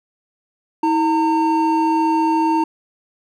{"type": "tone pair together", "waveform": "triangle", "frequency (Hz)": [321.8, 911], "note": ["E4", "A#5"], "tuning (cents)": [-42, -40], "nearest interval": "octave + tritone", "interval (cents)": 1802, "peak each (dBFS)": -15, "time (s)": [0.83, 2.64], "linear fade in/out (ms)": 5, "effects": []}